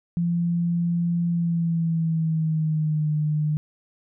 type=tone with pitch glide; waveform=sine; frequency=171.4 to 151.82 Hz; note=F3 to D#3; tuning=-32 to -42 cents; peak=-20 dBFS; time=0.17-3.57 s; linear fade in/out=0 ms; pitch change=-210 cents; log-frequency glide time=1.29-3.11 s; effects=none